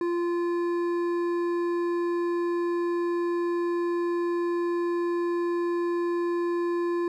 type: tone with hard clipping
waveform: sine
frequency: 345.8 Hz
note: F4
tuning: 17 cents flat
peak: -26 dBFS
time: 0.01-7.08 s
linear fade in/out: 2 ms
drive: 9 dB
effects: none